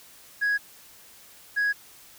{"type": "tone pair in turn", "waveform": "sine", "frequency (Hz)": [1661.2, 1661.2], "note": ["G#6", "G#6"], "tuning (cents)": [0, 0], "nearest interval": "unison", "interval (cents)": 0, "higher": "neither", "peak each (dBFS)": -19, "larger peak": "neither", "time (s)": [[0.41, 0.58], [1.56, 1.73]], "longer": "neither", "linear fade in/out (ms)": 20, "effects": ["tanh soft clip ceiling -20 dBFS", "white hiss -51 dBFS RMS until 2.18 s"]}